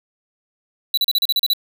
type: tone bursts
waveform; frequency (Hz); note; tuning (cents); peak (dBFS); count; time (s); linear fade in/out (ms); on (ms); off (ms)
square; 3951; B7; 0; -15; 9; 0.94-1.534; 2; 34; 36
effects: none